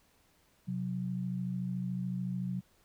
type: tone pair together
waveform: sine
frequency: 129.61 / 183.3 Hz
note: C3 / F#3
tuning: -16 / -16 cents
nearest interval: tritone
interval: 600 cents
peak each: -37 / -34 dBFS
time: 0.67-2.61 s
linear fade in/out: 20 ms
effects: pink hiss -68 dBFS RMS until 2.84 s